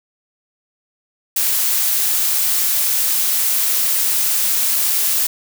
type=noise; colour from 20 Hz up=blue; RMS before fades=-17 dBFS; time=1.36-5.27 s; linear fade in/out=5 ms; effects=none